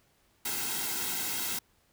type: noise with comb filter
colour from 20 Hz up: white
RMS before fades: -33 dBFS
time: 0.45-1.59 s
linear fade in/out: 5 ms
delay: 1.7 ms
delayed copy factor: -0.75
effects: pink hiss -68 dBFS RMS until 1.92 s